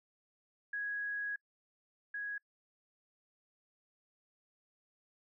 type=tone pair in turn; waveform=sine; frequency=1661.2 / 1661.2 Hz; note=G#6 / G#6; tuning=0 / 0 cents; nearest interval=unison; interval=0 cents; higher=neither; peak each=-35 / -37 dBFS; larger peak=first; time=0.73-1.36 / 2.14-2.38 s; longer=first; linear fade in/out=5 ms; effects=noise-tail reverb RT60 0.1 s tail -26 dB re dry